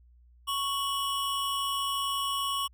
square tone pair together, 1108.7 / 2960 Hz, C#6 / F#7, 0 / 0 cents, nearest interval octave + perfect fourth, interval 1700 cents, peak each -31 / -33 dBFS, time 0.47-2.68 s, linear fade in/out 20 ms, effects added 60 Hz sine -55 dBFS peak until 2.73 s

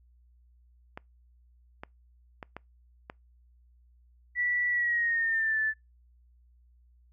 clicks, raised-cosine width 0.5 ms, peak -24 dBFS, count 5, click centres 0.975 / 1.835 / 2.428 / 2.566 / 3.099 s
sine tone with pitch glide, 1955 to 1751.8 Hz, B6 to A6, -18 to -8 cents, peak -25 dBFS, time 4.35-5.74 s, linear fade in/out 50 ms, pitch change -190 cents, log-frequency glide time 4.7-5.59 s
effects noise-tail reverb RT60 0.2 s tail -26 dB re dry + added 60 Hz sine -58 dBFS peak until 7.12 s

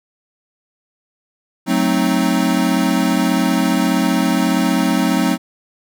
square chord, F# diminished seventh, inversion none, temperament equal, 185 / 220 / 261.6 / 311.1 Hz, F#3 / A3 / C4 / Eb4, 0 / 0 / 0 / 0 cents, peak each -20 / -21 / -19 / -21 dBFS, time 1.66-5.38 s, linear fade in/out 50 ms, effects none

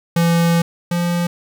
square tone pair in turn, 169 / 173.45 Hz, E3 / F3, +43 / -12 cents, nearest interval unison, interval 45 cents, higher second, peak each -13 / -17 dBFS, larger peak first, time 0.16-0.62 / 0.91-1.27 s, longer first, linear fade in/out 5 ms, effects 9-bit

